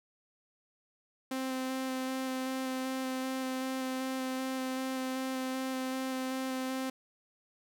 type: tone with vibrato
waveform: sawtooth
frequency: 260.9 Hz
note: C4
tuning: 5 cents flat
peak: -29 dBFS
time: 1.31-6.9 s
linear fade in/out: 5 ms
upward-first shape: square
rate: 2.6 Hz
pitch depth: 9 cents each way
effects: none